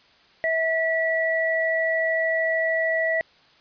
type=tone pair together; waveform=sine; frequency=650 / 1947.8 Hz; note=E5 / B6; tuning=-24 / -24 cents; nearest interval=octave + perfect fifth; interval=1900 cents; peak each=-23 dBFS; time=0.44-3.21 s; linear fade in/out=0 ms; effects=white hiss -56 dBFS RMS until 3.6 s + resampled to 11025 Hz